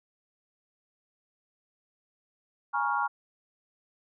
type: chord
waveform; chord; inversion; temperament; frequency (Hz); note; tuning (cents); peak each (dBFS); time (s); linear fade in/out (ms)
sine; Bb minor seventh; third; equal with one note detuned; 830.6 / 947 / 1108.7 / 1396.9; Ab5 / Bb5 / Db6 / F6; 0 / +27 / 0 / 0; -31; 2.73-3.08; 20
effects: none